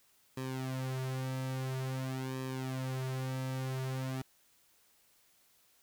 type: tone with flanger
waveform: sawtooth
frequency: 130.81 Hz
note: C3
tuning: in tune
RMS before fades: -37 dBFS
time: 0.37-4.22 s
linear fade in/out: 5 ms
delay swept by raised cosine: 1.4 to 4.9 ms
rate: 0.49 Hz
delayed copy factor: -0.85
effects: white hiss -68 dBFS RMS until 5.82 s